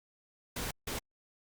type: noise bursts at uneven times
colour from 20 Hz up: pink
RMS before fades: -37 dBFS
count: 2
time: 0.56-0.71 / 0.87-0.99 s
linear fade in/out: 5 ms
effects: Opus 48 kbps